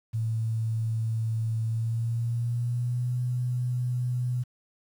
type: tone with pitch glide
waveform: sine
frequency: 112.3 to 123.89 Hz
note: A2 to B2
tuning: +36 to +6 cents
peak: -25 dBFS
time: 0.13-4.44 s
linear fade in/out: 20 ms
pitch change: +170 cents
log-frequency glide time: 1.64-3.13 s
effects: 9-bit